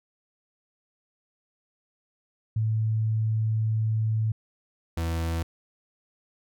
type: tone pair in turn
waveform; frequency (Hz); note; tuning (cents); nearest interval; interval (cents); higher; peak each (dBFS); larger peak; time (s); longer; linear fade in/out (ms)
sine / 40% pulse; 110 / 82.68; A2 / E2; 0 / +6; perfect fourth; 494; first; -22 / -25; first; 2.56-4.32 / 4.97-5.43; first; 5
effects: none